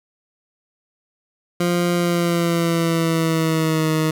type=tone with pitch glide; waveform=20% pulse; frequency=174.61 to 157.37 Hz; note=F3 to D#3; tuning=0 to +20 cents; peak=-12 dBFS; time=1.6-4.11 s; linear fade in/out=5 ms; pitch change=-180 cents; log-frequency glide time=1.94-3.9 s; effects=none